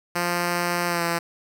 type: tone with pitch glide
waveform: 5% pulse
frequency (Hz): 174.61 to 169.84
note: F3 to F3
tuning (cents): 0 to -48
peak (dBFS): -11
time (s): 0.15-1.19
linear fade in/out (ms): 10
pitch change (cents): -48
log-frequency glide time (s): 0.87-1.03
effects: none